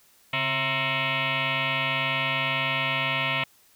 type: tone with frequency modulation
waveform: sine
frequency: 138.59 Hz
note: C#3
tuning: in tune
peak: -23 dBFS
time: 0.33-3.44 s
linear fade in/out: 5 ms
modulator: 399 Hz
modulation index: 7.5
effects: white hiss -59 dBFS RMS until 3.75 s